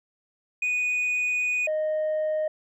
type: tone pair in turn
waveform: sine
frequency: 2477 / 619.2 Hz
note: D#7 / D#5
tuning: -8 / -9 cents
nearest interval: 2 octaves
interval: 2401 cents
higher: first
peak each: -20 / -21 dBFS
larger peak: first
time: 0.62-1.67 / 1.67-2.48 s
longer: first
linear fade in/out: 5 ms
effects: tanh soft clip ceiling -22 dBFS